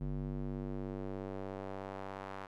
square tone with band-pass filter sweep, 48.42 Hz, G1, 21 cents flat, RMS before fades -41 dBFS, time 0-2.47 s, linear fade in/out 20 ms, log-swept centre 170 to 1100 Hz, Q 1.1, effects none

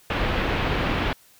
pink low-pass noise, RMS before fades -24 dBFS, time 0.1-1.13 s, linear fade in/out 2 ms, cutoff 3300 Hz, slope 24 dB/octave, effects white hiss -55 dBFS RMS until 1.39 s

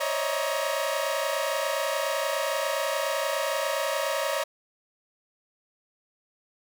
sawtooth tone cluster, 535 / 562 / 622 / 652 / 947 Hz, C5 / C#5 / D#5 / E5 / A#5, +38 / +24 / -1 / -19 / +27 cents, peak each -31 / -26 / -27 / -32 / -30 dBFS, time 0-4.44 s, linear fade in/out 10 ms, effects none

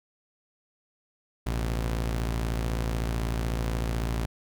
sawtooth tone pair together, 56.08 / 125.9 Hz, A1 / B2, +34 / +34 cents, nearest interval octave + major second, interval 1400 cents, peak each -23 / -32 dBFS, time 1.46-4.26 s, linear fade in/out 10 ms, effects none

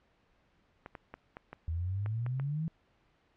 clicks, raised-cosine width 0.5 ms, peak -28 dBFS, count 8, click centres 0.861 / 0.952 / 1.14 / 1.369 / 1.53 / 2.061 / 2.264 / 2.398 s
sine exponential sweep, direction up, 79.1 to 165.5 Hz, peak -31 dBFS, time 1.68-2.68 s, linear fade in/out 0 ms
effects pink hiss -70 dBFS RMS until 3.36 s + low-pass 3000 Hz 12 dB/octave

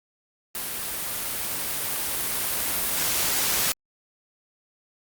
white noise with level ramp, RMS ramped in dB -31 to -23 dBFS, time 0.55-3.72 s, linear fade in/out 0 ms, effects Opus 32 kbps

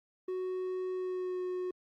triangle tone with pitch glide, 370 to 364.7 Hz, F#4 to F#4, 0 to -25 cents, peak -31 dBFS, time 0.28-1.71 s, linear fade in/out 5 ms, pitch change -25 cents, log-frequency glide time 0.93-1.42 s, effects Opus 32 kbps

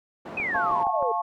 white band-pass noise, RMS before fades -38 dBFS, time 0.25-0.84 s, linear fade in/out 10 ms, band 160 to 740 Hz, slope 12 dB/octave
sine exponential sweep, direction down, 2581 to 437.7 Hz, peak -25 dBFS, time 0.37-1.12 s, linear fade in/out 5 ms
click train, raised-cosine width 1 ms, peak -23 dBFS, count 5, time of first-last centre 0.4-1.026 s, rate 6.39 Hz
sine chord, F augmented, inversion none, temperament just, 698.5 / 873.1 / 1091.3 Hz, F5 / A5 / C#6, 0 / -14 / -27 cents, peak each -28 dBFS, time 0.54-1.22 s, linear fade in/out 10 ms
effects none

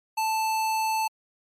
square tone, 880 Hz, A5, in tune, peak -24 dBFS, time 0.17-1.08 s, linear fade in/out 10 ms, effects MP3 64 kbps

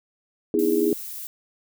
sine chord, E major seventh, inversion second, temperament just, 247.2 / 309 / 329.6 / 412 Hz, B3 / D#4 / E4 / G#4, +2 / -12 / 0 / -14 cents, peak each -27 / -26 / -23 / -21 dBFS, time 0.54-0.93 s, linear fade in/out 2 ms
violet noise, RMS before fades -35 dBFS, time 0.59-1.27 s, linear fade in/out 0 ms
effects none

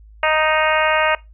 harmonic tone, 311.1 Hz, D#4, in tune, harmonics 2 / 3 / 4 / 5 / 6 / 7 / 8 / 9, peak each -19 / -21 / -22 / -23 / -24 / -24 / -25 / -26 dBFS, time 0.23-1.15 s, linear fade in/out 2 ms, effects noise-tail reverb RT60 0.2 s tail -20 dB re dry + added 53 Hz sine -41 dBFS peak until 1.33 s

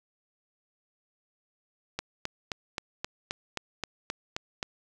click train, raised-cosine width 0.2 ms, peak -14 dBFS, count 11, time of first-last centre 1.99-4.629 s, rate 3.79 Hz, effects none

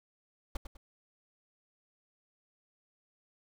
brown noise with echo, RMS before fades -33 dBFS, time 0.55-0.57 s, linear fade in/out 5 ms, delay 100 ms, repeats 2, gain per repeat -9 dB, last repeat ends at 0.77 s, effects none

